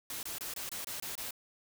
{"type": "noise bursts", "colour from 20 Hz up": "white", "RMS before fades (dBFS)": -40, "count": 8, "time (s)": [0.1, 1.308], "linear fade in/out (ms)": 2, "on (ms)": 130, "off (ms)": 24, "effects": []}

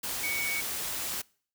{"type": "tone in noise", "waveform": "sine", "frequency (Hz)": 2242, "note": "C#7", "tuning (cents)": 19, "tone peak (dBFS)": -30, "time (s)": [0.23, 0.61], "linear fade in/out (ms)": 10, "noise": "white", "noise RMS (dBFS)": -34, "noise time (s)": [0.03, 1.22], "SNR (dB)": 1, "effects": ["noise-tail reverb RT60 0.5 s tail -25 dB re dry"]}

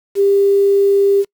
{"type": "tone with quantisation", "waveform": "sine", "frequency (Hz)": 398.1, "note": "G4", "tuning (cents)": 27, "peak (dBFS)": -9, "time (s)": [0.15, 1.25], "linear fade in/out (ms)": 50, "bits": 6, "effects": ["noise-tail reverb RT60 0.1 s tail -26 dB re dry"]}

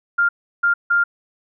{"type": "tone bursts at uneven times", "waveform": "sine", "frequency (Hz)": 1400, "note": "F6", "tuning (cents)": 4, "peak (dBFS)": -13, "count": 3, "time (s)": [[0.18, 0.29], [0.63, 0.74], [0.9, 1.04]], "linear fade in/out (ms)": 10, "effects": []}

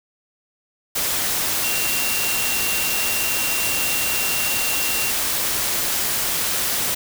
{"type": "tone in noise", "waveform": "sine", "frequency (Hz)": 2751, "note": "F7", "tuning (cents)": -27, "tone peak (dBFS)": -26, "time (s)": [1.63, 5.11], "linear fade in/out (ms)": 10, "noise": "white", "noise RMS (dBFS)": -22, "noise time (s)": [0.95, 6.95], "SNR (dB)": -7, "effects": []}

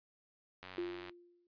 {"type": "click train", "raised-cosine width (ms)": 0.3, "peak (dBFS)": -32, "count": 44, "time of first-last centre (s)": [0.63, 1.095], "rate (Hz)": 92.4}
{"type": "tone with exponential decay", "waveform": "sine", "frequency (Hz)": 349.2, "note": "F4", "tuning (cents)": 0, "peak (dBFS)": -33, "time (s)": [0.78, 1.47], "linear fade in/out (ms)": 2, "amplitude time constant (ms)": 150}
{"effects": ["noise-tail reverb RT60 0.1 s tail -20 dB re dry", "resampled to 11025 Hz"]}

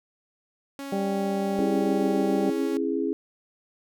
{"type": "tone", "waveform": "sawtooth", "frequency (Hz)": 277.2, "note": "C#4", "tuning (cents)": 0, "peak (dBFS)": -30, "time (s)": [0.79, 2.77], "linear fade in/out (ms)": 0}
{"type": "harmonic tone", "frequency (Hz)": 197, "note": "G3", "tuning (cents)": 9, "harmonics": [1, 2, 3, 4], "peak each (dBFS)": [-27, -30, -32, -33], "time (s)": [0.92, 2.5], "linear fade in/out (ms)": 5}
{"type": "chord", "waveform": "sine", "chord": "C# minor", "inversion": "none", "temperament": "equal with one note detuned", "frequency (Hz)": [270.2, 329.6, 415.3], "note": ["C#4", "E4", "G#4"], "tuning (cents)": [-44, 0, 0], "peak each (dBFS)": -28, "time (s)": [1.59, 3.13], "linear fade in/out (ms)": 0}
{"effects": []}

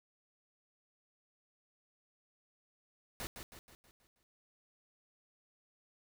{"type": "noise with echo", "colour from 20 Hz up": "pink", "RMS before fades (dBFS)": -42, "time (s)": [3.2, 3.27], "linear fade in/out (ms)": 0, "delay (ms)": 160, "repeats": 6, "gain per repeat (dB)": -6, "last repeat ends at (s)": 4.23, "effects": []}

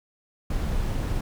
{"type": "noise", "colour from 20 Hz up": "brown", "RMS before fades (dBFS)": -26, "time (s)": [0.5, 1.21], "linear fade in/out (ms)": 5, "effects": []}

